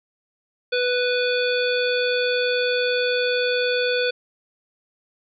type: harmonic tone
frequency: 494.6 Hz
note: B4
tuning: 3 cents sharp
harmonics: 1 / 3 / 5 / 7 / 9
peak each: -21 / -26 / -28 / -29 / -31 dBFS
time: 0.72-4.11 s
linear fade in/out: 10 ms
effects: none